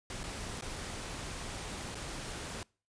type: noise with dropouts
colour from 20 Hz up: pink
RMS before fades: -41 dBFS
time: 0.1-2.63 s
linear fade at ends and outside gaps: 1 ms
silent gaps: 0.233-0.239 / 0.61-0.622 / 1.946-1.953 s
effects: noise-tail reverb RT60 0.4 s tail -26 dB re dry + resampled to 22050 Hz